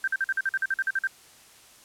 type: tone bursts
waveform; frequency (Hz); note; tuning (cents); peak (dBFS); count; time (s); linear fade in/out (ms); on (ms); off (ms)
sine; 1568; G6; 0; -22; 13; 0.04-1.072; 2; 36; 47
effects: white hiss -53 dBFS RMS until 1.84 s + low-pass 11000 Hz 12 dB/octave